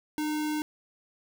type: tone with sample-and-hold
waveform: sine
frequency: 302.9 Hz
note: D#4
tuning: 46 cents flat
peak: -27 dBFS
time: 0.18-0.62 s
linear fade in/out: 0 ms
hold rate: 1225 Hz
effects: none